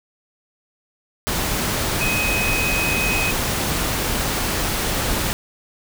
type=tone in noise; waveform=sine; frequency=2521 Hz; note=D#7; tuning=22 cents sharp; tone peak=-21 dBFS; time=2.01-3.31 s; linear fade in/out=0 ms; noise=pink; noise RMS=-22 dBFS; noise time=1.27-5.33 s; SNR=-2 dB; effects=none